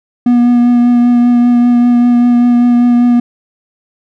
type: tone with vibrato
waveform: triangle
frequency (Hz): 241.7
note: B3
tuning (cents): -37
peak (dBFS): -3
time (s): 0.26-3.2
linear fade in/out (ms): 5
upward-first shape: triangle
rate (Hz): 5.1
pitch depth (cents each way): 17
effects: none